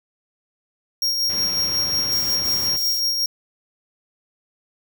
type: tone with tremolo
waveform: 45% pulse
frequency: 5580 Hz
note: F8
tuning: 2 cents flat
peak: -18 dBFS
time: 1.02-3.26 s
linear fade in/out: 2 ms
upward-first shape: sine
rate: 5.5 Hz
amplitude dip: 35%
type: low-pass noise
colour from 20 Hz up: pink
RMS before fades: -35 dBFS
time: 1.29-2.77 s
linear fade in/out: 10 ms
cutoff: 3500 Hz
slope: 12 dB/octave
type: noise bursts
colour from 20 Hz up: violet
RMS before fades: -31 dBFS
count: 3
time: 2.12-2.996 s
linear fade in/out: 0 ms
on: 230 ms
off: 93 ms
effects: high-pass 60 Hz 12 dB/octave